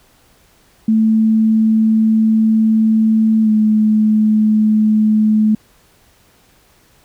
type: tone with pitch glide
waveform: sine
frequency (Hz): 220.2 to 215.2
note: A3 to A3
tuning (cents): +2 to -38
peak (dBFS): -9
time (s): 0.88-5.55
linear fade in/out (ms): 5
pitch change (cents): -40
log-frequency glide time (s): 3.43-3.49
effects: pink hiss -52 dBFS RMS until 7.04 s